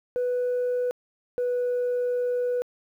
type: tone pair in turn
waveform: sine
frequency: 494.3 / 491.8 Hz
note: B4 / B4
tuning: +1 / -7 cents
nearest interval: unison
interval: 8 cents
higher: first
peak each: -21 dBFS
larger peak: neither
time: 0.16-0.91 / 1.38-2.62 s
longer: second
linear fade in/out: 0 ms
effects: tanh soft clip ceiling -21 dBFS + 10-bit